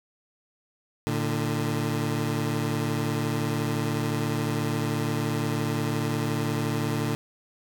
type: tone pair together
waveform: 20% pulse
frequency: 113.8 / 147.92 Hz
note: A#2 / D3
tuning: -41 / +13 cents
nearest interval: perfect fourth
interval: 454 cents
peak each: -23 dBFS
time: 1.07-7.15 s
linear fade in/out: 0 ms
effects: none